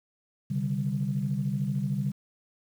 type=chord; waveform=sine; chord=C suspended second; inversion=none; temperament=equal with one note detuned; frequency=133.48 / 146.83 / 196 Hz; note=C3 / D3 / G3; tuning=+35 / 0 / 0 cents; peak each=-30 dBFS; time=0.5-2.12 s; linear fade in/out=10 ms; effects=tanh soft clip ceiling -17 dBFS + 9-bit